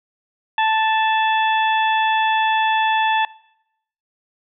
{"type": "harmonic tone with a mistuned harmonic", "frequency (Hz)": 880, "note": "A5", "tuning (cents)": 0, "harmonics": [1, 2, 3, 4], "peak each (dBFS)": [-16, -22, -26, -28], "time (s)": [0.58, 3.25], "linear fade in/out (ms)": 2, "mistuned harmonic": 4, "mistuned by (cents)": -41, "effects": ["noise-tail reverb RT60 0.8 s tail -22 dB re dry"]}